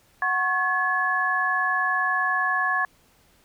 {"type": "tone cluster", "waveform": "sine", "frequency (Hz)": [740, 1095, 1705], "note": ["F#5", "C#6", "G#6"], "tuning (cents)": [0, -22, 45], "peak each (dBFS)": [-29, -25, -23], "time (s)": [0.22, 2.85], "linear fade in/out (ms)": 2, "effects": ["pink hiss -60 dBFS RMS until 3.44 s"]}